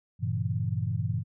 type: chord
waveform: sine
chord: G diminished seventh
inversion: none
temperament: equal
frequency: 98 / 116.54 / 138.59 / 164.81 Hz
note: G2 / Bb2 / Db3 / Fb3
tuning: 0 / 0 / 0 / 0 cents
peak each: -31 / -30 / -35 / -34 dBFS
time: 0.19-1.24 s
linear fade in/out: 50 ms
effects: none